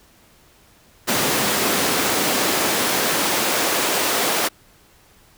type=noise with high-pass filter sweep; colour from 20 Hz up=pink; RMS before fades=-20 dBFS; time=1.07-4.49 s; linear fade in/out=20 ms; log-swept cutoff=210 to 400 Hz; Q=0.82; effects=pink hiss -53 dBFS RMS until 5.37 s